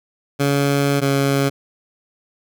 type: tone pair in turn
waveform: 15% pulse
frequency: 141 / 138.66 Hz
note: C#3 / C#3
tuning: +30 / +1 cents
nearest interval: unison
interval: 29 cents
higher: first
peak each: -9 dBFS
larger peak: neither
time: 0.39-1.01 / 1.01-1.5 s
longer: first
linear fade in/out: 20 ms
effects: none